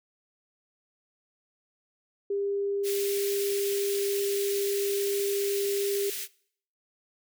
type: tone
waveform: sine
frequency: 400.3 Hz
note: G4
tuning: 36 cents sharp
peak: -26 dBFS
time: 2.3-6.1 s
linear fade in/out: 5 ms
type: high-pass noise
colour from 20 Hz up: white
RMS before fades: -35 dBFS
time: 2.83-6.28 s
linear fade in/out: 50 ms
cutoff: 1900 Hz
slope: 24 dB/octave
effects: noise-tail reverb RT60 0.6 s tail -22 dB re dry